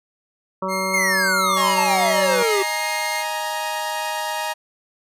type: harmonic tone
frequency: 189.2 Hz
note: F#3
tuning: 39 cents sharp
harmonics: 1 / 2 / 3 / 5 / 6 / 7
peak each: -29 / -31 / -27 / -28 / -28 / -33 dBFS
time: 0.62-2.43 s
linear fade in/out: 5 ms
type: tone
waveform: sawtooth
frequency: 2124 Hz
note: C7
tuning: 25 cents sharp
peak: -22 dBFS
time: 0.68-3.25 s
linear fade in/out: 50 ms
type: exponential sweep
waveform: square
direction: down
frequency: 2200 to 380 Hz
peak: -19 dBFS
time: 0.93-2.63 s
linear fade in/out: 10 ms
type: chord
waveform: sawtooth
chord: D# suspended fourth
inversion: none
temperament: equal with one note detuned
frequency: 622.3 / 830.6 / 938.3 Hz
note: D#5 / G#5 / A#5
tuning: 0 / 0 / +11 cents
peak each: -26 / -25 / -22 dBFS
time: 1.56-4.54 s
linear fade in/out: 20 ms
effects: resampled to 32000 Hz